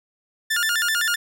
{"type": "tone with vibrato", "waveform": "sawtooth", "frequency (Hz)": 1585, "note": "G6", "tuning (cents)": 19, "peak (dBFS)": -16, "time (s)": [0.5, 1.16], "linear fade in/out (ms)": 10, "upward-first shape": "square", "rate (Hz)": 7.8, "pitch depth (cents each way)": 190, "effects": []}